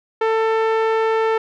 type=tone with low-pass filter; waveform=sawtooth; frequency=445.2 Hz; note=A4; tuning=20 cents sharp; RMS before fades=-18 dBFS; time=0.21-1.38 s; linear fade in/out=5 ms; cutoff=1900 Hz; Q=0.8; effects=none